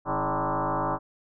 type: tone with frequency modulation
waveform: sine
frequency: 121.5 Hz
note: B2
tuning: 28 cents flat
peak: -24 dBFS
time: 0.05-0.99 s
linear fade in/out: 50 ms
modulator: 148 Hz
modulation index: 7.7
effects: none